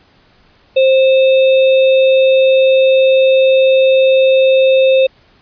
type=tone with sample-and-hold; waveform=sine; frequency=528 Hz; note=C5; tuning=16 cents sharp; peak=-6 dBFS; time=0.76-5.07 s; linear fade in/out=10 ms; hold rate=3150 Hz; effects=pink hiss -50 dBFS RMS until 5.41 s + resampled to 11025 Hz